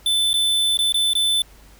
square tone with dropouts, 3520 Hz, A7, in tune, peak -17 dBFS, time 0.06-1.42 s, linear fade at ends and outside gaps 2 ms, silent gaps 0.332-0.34 / 0.772-0.789 / 0.923-0.943 / 1.134-1.152 s, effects added 50 Hz sine -47 dBFS peak until 1.79 s + pink hiss -51 dBFS RMS until 1.79 s

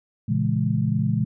sine chord, A# half-diminished seventh, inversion none, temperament just, 116.54 / 139.85 / 167.82 / 209.8 Hz, A#2 / C#3 / E3 / G#3, 0 / +16 / +31 / +18 cents, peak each -24 / -25 / -26 / -25 dBFS, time 0.28-1.25 s, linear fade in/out 10 ms, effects none

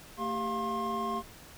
triangle tone cluster, 224.8 / 395.8 / 701 / 1069 Hz, A3 / G4 / F5 / C6, +37 / +17 / +6 / +37 cents, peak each -35 / -36 / -36 / -31 dBFS, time 0.17-1.23 s, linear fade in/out 50 ms, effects pink hiss -51 dBFS RMS until 1.57 s

